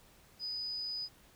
sine tone, 4978 Hz, D#8, in tune, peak -36 dBFS, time 0.39-1.09 s, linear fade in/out 50 ms, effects pink hiss -62 dBFS RMS until 1.35 s

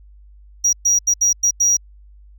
triangle tone bursts at uneven times, 5750 Hz, F8, 50 cents sharp, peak -10 dBFS, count 6, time 0.64-0.73 / 0.85-0.99 / 1.07-1.14 / 1.21-1.33 / 1.43-1.51 / 1.6-1.77 s, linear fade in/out 10 ms, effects tanh soft clip ceiling -7 dBFS + added 50 Hz sine -42 dBFS peak until 2.38 s

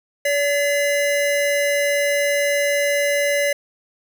square tone pair together, 572.7 / 2041 Hz, D5 / C7, -44 / -44 cents, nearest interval octave + minor seventh, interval 2200 cents, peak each -19 / -23 dBFS, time 0.25-3.53 s, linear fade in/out 5 ms, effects none

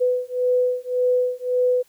sine beating tone pair, 498.2 / 500 Hz, B4 / B4, +15 / +21 cents, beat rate 1.8 Hz, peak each -21 / -21 dBFS, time 0-1.83 s, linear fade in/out 20 ms, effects white hiss -59 dBFS RMS until 1.88 s

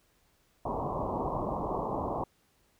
white low-pass noise, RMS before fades -33 dBFS, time 0.65-2.24 s, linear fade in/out 5 ms, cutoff 1100 Hz, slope 96 dB/octave, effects pink hiss -69 dBFS RMS until 2.79 s

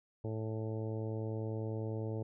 harmonic tone, 110 Hz, A2, in tune, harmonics 1 / 2 / 3 / 4 / 5 / 6 / 7 / 8, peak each -37 / -46 / -44 / -43 / -47 / -54 / -57 / -57 dBFS, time 0.24-2.23 s, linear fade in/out 5 ms, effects none

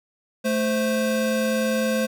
square tone pair together, 219.1 / 521.1 Hz, A3 / C5, -7 / -7 cents, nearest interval octave + minor third, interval 1500 cents, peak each -24 / -24 dBFS, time 0.44-2.07 s, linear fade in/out 20 ms, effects none

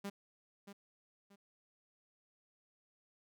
sawtooth tone with echo, 200 Hz, G3, 35 cents sharp, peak -36 dBFS, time 0.04-0.1 s, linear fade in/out 10 ms, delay 630 ms, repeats 2, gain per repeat -10 dB, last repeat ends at 1.36 s, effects none

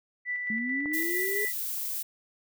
sine tone with tremolo, 1975.5 Hz, B6, in tune, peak -28 dBFS, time 0.25-1.53 s, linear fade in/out 50 ms, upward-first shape square, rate 4.5 Hz, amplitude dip 30%
sine linear sweep, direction up, 212.8 to 423 Hz, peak -31 dBFS, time 0.5-1.45 s, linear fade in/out 2 ms
click, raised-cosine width 1 ms, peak -28 dBFS, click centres 0.858 s
violet noise, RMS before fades -33 dBFS, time 0.93-2.03 s, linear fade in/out 10 ms
effects none

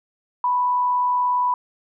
sine tone with frequency modulation, 987.8 Hz, B5, in tune, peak -17 dBFS, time 0.44-1.54 s, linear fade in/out 2 ms, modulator 77 Hz, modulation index 0.24, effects none

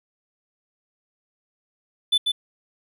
triangle tone with echo, 3501 Hz, A7, 9 cents flat, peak -14 dBFS, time 2.12-2.18 s, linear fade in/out 10 ms, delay 140 ms, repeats 1, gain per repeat -4 dB, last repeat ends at 2.32 s, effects none

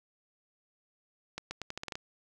accelerating click train, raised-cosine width 0.2 ms, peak -20 dBFS, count 9, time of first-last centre 1.38-1.955 s, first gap 130 ms, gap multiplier 0.82, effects none

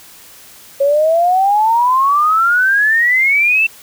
sine exponential sweep, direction up, 547 to 2700 Hz, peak -9 dBFS, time 0.8-3.67 s, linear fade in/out 10 ms, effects white hiss -40 dBFS RMS until 3.82 s

